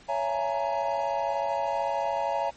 triangle chord, A# half-diminished seventh, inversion first, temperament just, 559.4 / 671.3 / 839.1 / 932.3 Hz, C#5 / E5 / G#5 / A#5, +16 / +31 / +18 / 0 cents, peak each -29 dBFS, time 0.08-2.51 s, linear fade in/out 20 ms, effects pink hiss -53 dBFS RMS until 2.56 s + MP3 32 kbps

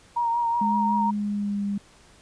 sine tone with vibrato, 938 Hz, A#5, 11 cents sharp, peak -21 dBFS, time 0.16-1.11 s, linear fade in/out 10 ms, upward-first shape triangle, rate 5.4 Hz, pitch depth 36 cents each way
sine tone with pitch glide, 209.2 to 201.6 Hz, G#3 to G3, +13 to +49 cents, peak -24 dBFS, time 0.61-1.78 s, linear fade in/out 5 ms, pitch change -64 cents, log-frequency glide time 1-1.65 s
effects pink hiss -54 dBFS RMS until 2.21 s + resampled to 22050 Hz

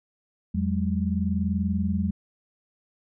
sine tone cluster, 84.8 / 186.7 / 207.2 Hz, E2 / F#3 / G#3, +50 / +16 / -4 cents, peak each -27 dBFS, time 0.54-2.11 s, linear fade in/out 10 ms, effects none

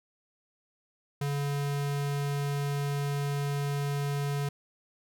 square tone, 142.4 Hz, C#3, 47 cents sharp, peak -29 dBFS, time 1.21-4.49 s, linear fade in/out 5 ms, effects none

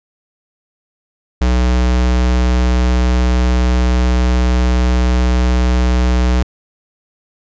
square tone, 61.74 Hz, B1, in tune, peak -11 dBFS, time 1.41-6.43 s, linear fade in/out 5 ms, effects resampled to 16000 Hz

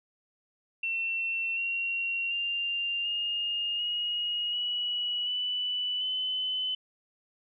sine tone with pitch steps, 2702 / 2746 / 2791 / 2836 / 2883 / 2930 / 2977 / 3026 Hz, E7 / F7 / F7 / F7 / F#7 / F#7 / F#7 / F#7, +42 / -30 / -2 / +26 / -46 / -18 / +10 / +38 cents, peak -28 dBFS, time 0.83-6.75 s, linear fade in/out 5 ms, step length 740 ms, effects none

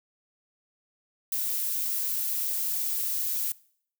violet noise, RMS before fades -29 dBFS, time 1.32-3.52 s, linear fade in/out 2 ms, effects noise-tail reverb RT60 0.6 s tail -22 dB re dry

